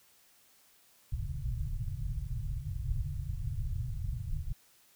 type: low-pass noise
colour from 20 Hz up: pink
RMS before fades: -35 dBFS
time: 1.12-4.53 s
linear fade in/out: 5 ms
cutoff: 150 Hz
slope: 96 dB/octave
effects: white hiss -64 dBFS RMS until 4.95 s